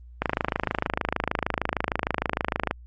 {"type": "click train", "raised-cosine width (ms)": 0.5, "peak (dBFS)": -8, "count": 67, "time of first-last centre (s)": [0.22, 2.711], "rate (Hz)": 26.5, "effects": ["added 60 Hz sine -43 dBFS peak until 2.86 s", "Opus 32 kbps"]}